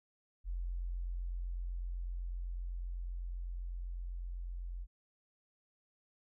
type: tone with level ramp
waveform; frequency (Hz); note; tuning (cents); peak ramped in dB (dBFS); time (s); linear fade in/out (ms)
sine; 43.96; F1; +12; -35 to -39; 0.44-4.87; 50
effects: none